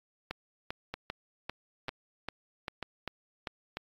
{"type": "two click trains", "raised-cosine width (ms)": 0.3, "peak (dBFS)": [-19, -20], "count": [9, 4], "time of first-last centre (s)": [[0.31, 3.472], [0.94, 3.77]], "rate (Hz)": [2.53, 1.06], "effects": ["AAC 32 kbps"]}